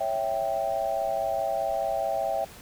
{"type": "chord", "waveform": "sine", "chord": "C# diminished", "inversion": "none", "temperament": "equal", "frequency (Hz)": [554.4, 659.3, 784], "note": ["C#5", "E5", "G5"], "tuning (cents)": [0, 0, 0], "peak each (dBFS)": [-32, -28, -29], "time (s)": [0, 2.45], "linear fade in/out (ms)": 10, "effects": ["pink hiss -47 dBFS RMS until 2.61 s"]}